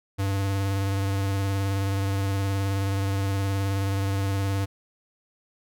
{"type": "tone with vibrato", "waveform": "square", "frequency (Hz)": 98, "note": "G2", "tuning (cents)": 0, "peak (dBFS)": -24, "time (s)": [0.18, 4.66], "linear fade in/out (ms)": 20, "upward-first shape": "sine", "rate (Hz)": 19, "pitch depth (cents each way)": 25, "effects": []}